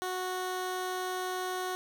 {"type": "tone", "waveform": "15% pulse", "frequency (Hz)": 368.3, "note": "F#4", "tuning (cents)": -8, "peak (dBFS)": -26, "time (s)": [0.02, 1.75], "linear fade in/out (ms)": 0, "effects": []}